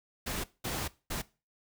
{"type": "noise bursts at uneven times", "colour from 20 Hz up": "pink", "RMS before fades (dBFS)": -35, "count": 3, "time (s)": [[0.26, 0.44], [0.64, 0.88], [1.1, 1.22]], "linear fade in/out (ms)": 10, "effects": ["noise-tail reverb RT60 0.3 s tail -19 dB re dry"]}